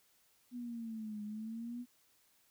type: exponential two-way sweep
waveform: sine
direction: down then up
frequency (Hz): 247.4 to 207.7 to 247.4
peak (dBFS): -40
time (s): 0.51-1.86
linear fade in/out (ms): 50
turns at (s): 1.23
effects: white hiss -71 dBFS RMS until 2.5 s